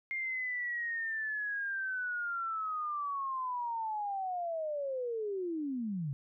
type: linear sweep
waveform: sine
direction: down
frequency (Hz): 2125 to 130.81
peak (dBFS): -33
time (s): 0.11-6.13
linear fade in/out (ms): 0
effects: none